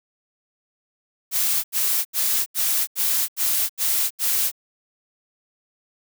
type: noise bursts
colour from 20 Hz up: blue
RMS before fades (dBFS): -21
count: 8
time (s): 1.31-4.517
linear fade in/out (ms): 50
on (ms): 330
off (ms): 81
effects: none